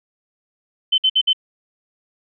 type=tone bursts; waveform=sine; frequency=3064 Hz; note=G7; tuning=40 cents flat; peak=-12 dBFS; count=4; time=0.92-1.332 s; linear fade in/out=10 ms; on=61 ms; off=56 ms; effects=none